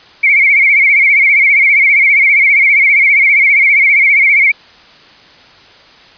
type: tone with vibrato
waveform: sine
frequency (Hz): 2217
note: C#7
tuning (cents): 0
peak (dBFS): -5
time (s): 0.23-4.52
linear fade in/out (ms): 10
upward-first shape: triangle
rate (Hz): 15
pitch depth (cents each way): 110
effects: white hiss -40 dBFS RMS until 6.17 s + resampled to 11025 Hz